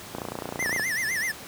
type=click train; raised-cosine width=1 ms; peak=-17 dBFS; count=20; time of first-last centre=0.15-0.796 s; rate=29.4 Hz
type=tone with vibrato; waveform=square; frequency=1895 Hz; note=A#6; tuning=28 cents sharp; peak=-26 dBFS; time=0.59-1.32 s; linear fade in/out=10 ms; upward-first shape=sine; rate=7.9 Hz; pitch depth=180 cents each way
effects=pink hiss -41 dBFS RMS until 1.47 s + high-pass 100 Hz 12 dB/octave